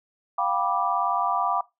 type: chord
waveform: sine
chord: G dominant seventh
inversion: third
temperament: just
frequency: 705.6 / 784 / 980 / 1176 Hz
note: F5 / G5 / B5 / D6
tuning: +18 / 0 / -14 / +2 cents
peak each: -28 / -28 / -28 / -26 dBFS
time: 0.38-1.61 s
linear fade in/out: 5 ms
effects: noise-tail reverb RT60 0.2 s tail -19 dB re dry